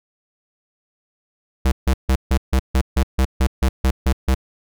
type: tone bursts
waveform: square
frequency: 65.41 Hz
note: C2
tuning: in tune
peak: -14 dBFS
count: 13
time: 1.65-4.347 s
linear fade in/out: 5 ms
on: 69 ms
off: 150 ms
effects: none